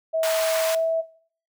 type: tone with pitch glide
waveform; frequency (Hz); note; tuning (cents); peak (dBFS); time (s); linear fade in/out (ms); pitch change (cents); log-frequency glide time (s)
sine; 646 to 652.8; E5 to E5; -35 to -17; -20; 0.13-1.02; 20; +18; 0.66-0.8
type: high-pass noise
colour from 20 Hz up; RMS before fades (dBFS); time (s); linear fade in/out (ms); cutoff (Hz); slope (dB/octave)
pink; -29; 0.23-0.75; 2; 790; 96
effects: noise-tail reverb RT60 0.5 s tail -18 dB re dry